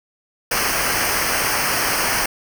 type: noise with comb filter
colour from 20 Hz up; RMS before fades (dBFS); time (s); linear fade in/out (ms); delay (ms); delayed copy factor
pink; -20; 0.51-2.26; 5; 0.27; -0.8
effects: none